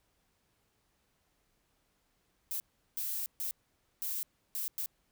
violet noise bursts at uneven times, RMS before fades -36 dBFS, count 6, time 2.51-2.6 / 2.97-3.26 / 3.4-3.51 / 4.02-4.23 / 4.55-4.68 / 4.78-4.86 s, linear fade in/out 0 ms, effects pink hiss -75 dBFS RMS until 5.11 s

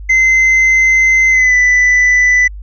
triangle tone with pitch glide, 2064 to 1989.1 Hz, C7 to B6, -24 to +12 cents, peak -5 dBFS, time 0.09-2.48 s, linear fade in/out 10 ms, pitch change -64 cents, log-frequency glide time 1.3-1.55 s, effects added 50 Hz sine -25 dBFS peak until 2.62 s + resampled to 16000 Hz

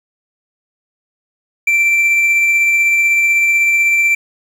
triangle tone with tremolo, 2346 Hz, D7, 2 cents flat, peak -7 dBFS, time 1.67-4.15 s, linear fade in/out 5 ms, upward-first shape triangle, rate 16 Hz, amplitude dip 25%, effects 7-bit

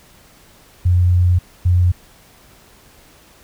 sine tone bursts at uneven times, 89.1 Hz, F2, 35 cents sharp, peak -10 dBFS, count 2, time 0.85-1.39 / 1.65-1.92 s, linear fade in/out 10 ms, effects pink hiss -48 dBFS RMS until 3.43 s

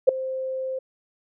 sine tone with ADSR envelope, 523.3 Hz, C5, in tune, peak -7 dBFS, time 0.07-0.79 s, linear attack 19 ms, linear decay 4 ms, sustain -19 dB, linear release 7 ms, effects none

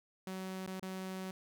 sawtooth tone with dropouts, 188.1 Hz, F#3, 29 cents sharp, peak -36 dBFS, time 0.27-1.31 s, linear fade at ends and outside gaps 2 ms, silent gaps 0.664-0.675 / 0.796-0.826 s, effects none

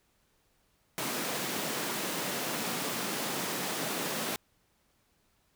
pink high-pass noise, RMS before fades -34 dBFS, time 0.98-4.36 s, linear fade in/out 0 ms, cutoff 170 Hz, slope 24 dB/octave, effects pink hiss -71 dBFS RMS until 5.55 s

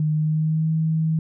sine tone with pitch glide, 153.6 to 159.48 Hz, D#3 to D#3, -22 to +43 cents, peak -18 dBFS, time 0-1.19 s, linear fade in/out 2 ms, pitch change +65 cents, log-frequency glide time 0.14-0.71 s, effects none

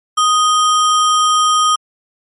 sine tone with sample-and-hold, 1244.5 Hz, D#6, in tune, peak -9 dBFS, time 0.17-1.76 s, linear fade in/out 10 ms, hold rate 4410 Hz, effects MP3 48 kbps

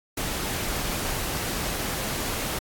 pink noise, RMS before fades -29 dBFS, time 0.17-2.59 s, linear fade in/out 5 ms, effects AAC 64 kbps

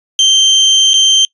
35% pulse tone with dropouts, 3136 Hz, G7, in tune, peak -4 dBFS, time 0.19-1.25 s, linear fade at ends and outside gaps 1 ms, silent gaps 0.934-0.94 s, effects noise-tail reverb RT60 0.1 s tail -24 dB re dry + resampled to 24000 Hz

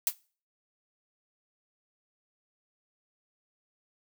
blue noise with exponential decay, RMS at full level -21 dBFS, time 0.07-0.15 s, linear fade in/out 1 ms, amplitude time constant 16 ms, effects noise-tail reverb RT60 0.4 s tail -22 dB re dry

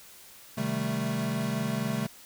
square chord, A half-diminished seventh, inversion first, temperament equal, 130.81 / 155.56 / 196 / 220 Hz, C3 / Eb3 / G3 / A3, 0 / 0 / 0 / 0 cents, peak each -35 / -36 / -35 / -32 dBFS, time 0.57-2.07 s, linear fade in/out 10 ms, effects white hiss -51 dBFS RMS until 2.25 s

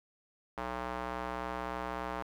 square tone with band-pass filter, 61.74 Hz, B1, in tune, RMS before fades -38 dBFS, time 0.57-2.23 s, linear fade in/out 10 ms, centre 990 Hz, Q 1.4, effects 10-bit

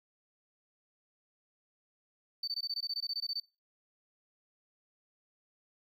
triangle tone bursts, 4561 Hz, C#8, 49 cents sharp, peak -30 dBFS, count 15, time 2.43-3.4 s, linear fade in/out 5 ms, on 46 ms, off 20 ms, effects noise-tail reverb RT60 0.3 s tail -24 dB re dry + tanh soft clip ceiling -30 dBFS

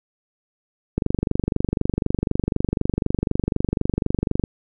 click train, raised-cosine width 3 ms, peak -6 dBFS, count 84, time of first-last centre 0.98-4.438 s, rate 24 Hz, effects none

